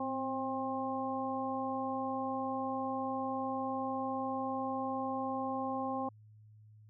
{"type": "harmonic tone with a mistuned harmonic", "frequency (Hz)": 266.1, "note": "C4", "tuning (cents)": 29, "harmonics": [1, 2, 3, 4], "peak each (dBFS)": [-38, -40, -38, -40], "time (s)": [0, 6.09], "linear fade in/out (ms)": 5, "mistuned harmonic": 1, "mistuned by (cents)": -34, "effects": ["added 107 Hz sine -55 dBFS peak until 6.89 s"]}